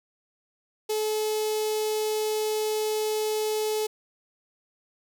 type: tone with notch filter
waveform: sawtooth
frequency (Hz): 430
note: A4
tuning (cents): -40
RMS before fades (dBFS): -27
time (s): 0.89-3.87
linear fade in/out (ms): 10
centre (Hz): 1500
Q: 0.51
effects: none